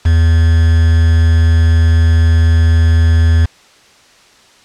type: tone with quantisation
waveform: triangle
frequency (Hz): 82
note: E2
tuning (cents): -9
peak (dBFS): -4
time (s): 0.05-3.46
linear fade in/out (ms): 10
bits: 4
effects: white hiss -45 dBFS RMS until 4.64 s + low-pass 6000 Hz 12 dB/octave